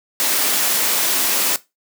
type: high-pass noise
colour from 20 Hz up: white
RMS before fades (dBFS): -18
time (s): 0.2-1.56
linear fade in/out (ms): 0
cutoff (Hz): 210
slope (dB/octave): 24
effects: noise-tail reverb RT60 0.2 s tail -17 dB re dry